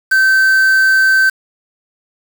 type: tone with quantisation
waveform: triangle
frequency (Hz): 1545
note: G6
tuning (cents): -26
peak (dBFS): -6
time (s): 0.11-1.3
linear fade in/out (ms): 10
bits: 4
effects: none